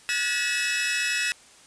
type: tone cluster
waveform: sawtooth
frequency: 1453 / 1674 / 1743 / 1931 / 2588 Hz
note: F#6 / G#6 / A6 / B6 / E7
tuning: -32 / +13 / -17 / -39 / -32 cents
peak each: -30 / -32 / -30 / -26 / -23 dBFS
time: 0.09-1.32 s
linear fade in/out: 0 ms
effects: white hiss -52 dBFS RMS until 1.66 s + resampled to 22050 Hz